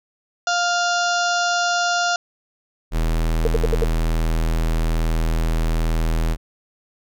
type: harmonic tone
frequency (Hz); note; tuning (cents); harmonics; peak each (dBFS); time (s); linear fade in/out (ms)
701; F5; +6; 1 / 2 / 4 / 5 / 6 / 7 / 8 / 9 / 10; -21 / -21 / -31 / -32 / -31 / -32 / -30 / -35 / -35; 0.47-2.16; 2
type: tone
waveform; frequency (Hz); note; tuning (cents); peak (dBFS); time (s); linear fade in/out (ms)
square; 40.58; E1; -26; -18; 2.91-6.37; 50
type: tone bursts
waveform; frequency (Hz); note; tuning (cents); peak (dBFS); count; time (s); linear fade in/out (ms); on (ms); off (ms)
sine; 457.2; A#4; -34; -16; 5; 3.45-3.84; 2; 22; 70
effects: none